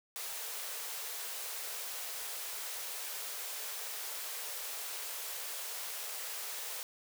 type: high-pass noise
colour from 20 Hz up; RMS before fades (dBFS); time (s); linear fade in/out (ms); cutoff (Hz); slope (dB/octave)
white; -41; 0.16-6.83; 0; 400; 96
effects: none